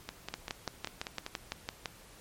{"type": "two click trains", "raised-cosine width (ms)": 0.2, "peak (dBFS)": [-20, -17], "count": [7, 10], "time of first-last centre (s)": [[0.09, 1.264], [0.34, 1.858]], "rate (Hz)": [5.11, 5.93], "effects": ["pink hiss -55 dBFS RMS until 2.2 s", "MP3 64 kbps"]}